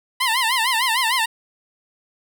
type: tone with vibrato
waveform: 15% pulse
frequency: 968 Hz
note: B5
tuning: 35 cents flat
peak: -11 dBFS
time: 0.2-1.26 s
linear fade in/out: 10 ms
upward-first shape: sine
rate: 6.6 Hz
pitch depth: 160 cents each way
effects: none